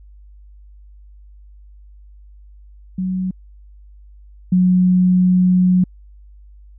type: tone pair in turn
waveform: sine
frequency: 185.7 / 182.4 Hz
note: F#3 / F#3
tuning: +7 / -24 cents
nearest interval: unison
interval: 31 cents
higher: first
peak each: -18 / -10 dBFS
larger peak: second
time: 2.98-3.31 / 4.52-5.84 s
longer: second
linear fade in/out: 5 ms
effects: added 50 Hz sine -40 dBFS peak until 6.78 s